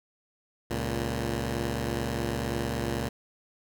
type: tone pair together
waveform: 10% pulse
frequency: 69.21 / 116.4 Hz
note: C#2 / A#2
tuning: -2 / -2 cents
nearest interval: major sixth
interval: 900 cents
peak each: -23 dBFS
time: 0.7-3.09 s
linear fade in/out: 10 ms
effects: none